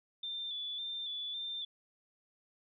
sine tone with vibrato, 3520 Hz, A7, in tune, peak -37 dBFS, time 0.23-1.65 s, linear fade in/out 5 ms, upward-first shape square, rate 1.8 Hz, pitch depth 32 cents each way, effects none

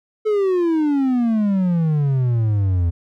triangle exponential sweep, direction down, 437.6 to 82.8 Hz, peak -13 dBFS, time 0.25-2.91 s, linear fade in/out 20 ms, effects none

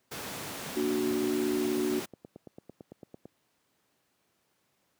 pink noise, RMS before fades -38 dBFS, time 0.11-2.06 s, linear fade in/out 10 ms
sine chord, Bb augmented, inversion none, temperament equal, 233.1 / 293.7 / 370 Hz, Bb3 / D4 / F#4, 0 / 0 / 0 cents, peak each -33 / -31 / -29 dBFS, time 0.76-2 s, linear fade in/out 10 ms
click train, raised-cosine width 2 ms, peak -30 dBFS, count 20, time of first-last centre 1.13-3.255 s, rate 8.94 Hz
effects pink hiss -73 dBFS RMS until 4.99 s + high-pass 150 Hz 12 dB/octave

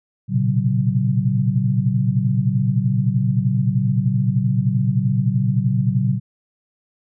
sine tone cluster, 115.8 / 125.8 / 139 / 188.2 Hz, A#2 / B2 / C#3 / F#3, -11 / +32 / +5 / +30 cents, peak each -21 dBFS, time 0.28-6.2 s, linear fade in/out 50 ms, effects none

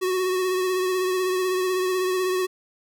square tone with vibrato, 370 Hz, F#4, in tune, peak -22 dBFS, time 0.01-2.47 s, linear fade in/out 20 ms, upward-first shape triangle, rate 16 Hz, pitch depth 34 cents each way, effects none

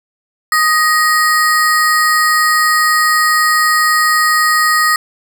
square ring-modulated tone, 1568 Hz, G6, in tune, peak -7 dBFS, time 0.52-4.96 s, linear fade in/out 2 ms, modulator 322 Hz, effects none

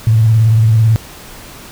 sine tone with vibrato, 111.4 Hz, A2, 22 cents sharp, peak -6 dBFS, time 0.07-0.96 s, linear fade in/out 0 ms, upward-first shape sine, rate 18 Hz, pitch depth 61 cents each way, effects pink hiss -34 dBFS RMS until 1.71 s

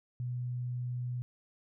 sine tone, 123.47 Hz, B2, in tune, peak -33 dBFS, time 0.2-1.22 s, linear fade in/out 0 ms, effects none

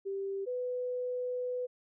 sine tone pair in turn, 392 / 497.9 Hz, G4 / B4, 0 / +14 cents, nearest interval major third, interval 414 cents, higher second, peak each -33 / -32 dBFS, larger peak second, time 0.05-0.46 / 0.46-1.67 s, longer second, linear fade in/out 20 ms, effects none

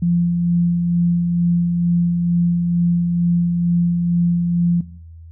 sine tone with tremolo, 172.7 Hz, F3, 19 cents flat, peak -13 dBFS, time 0.02-4.81 s, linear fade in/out 5 ms, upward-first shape sine, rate 2.2 Hz, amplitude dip 35%, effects noise-tail reverb RT60 0.7 s tail -20 dB re dry + added 82 Hz sine -36 dBFS peak until 5.31 s

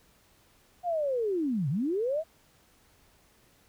sine linear two-way sweep, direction down then up, 728 to 125.2 to 666 Hz, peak -26 dBFS, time 0.83-2.24 s, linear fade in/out 50 ms, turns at 1.69 s, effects pink hiss -63 dBFS RMS until 3.68 s

